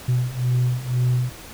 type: beating tone pair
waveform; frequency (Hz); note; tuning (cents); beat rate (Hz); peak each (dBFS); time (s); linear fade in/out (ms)
sine; 123.47 / 125.47; B2 / B2; 0 / +28; 2; -21 / -19; 0.08-1.3; 10
effects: tanh soft clip ceiling -14 dBFS + pink hiss -40 dBFS RMS until 1.53 s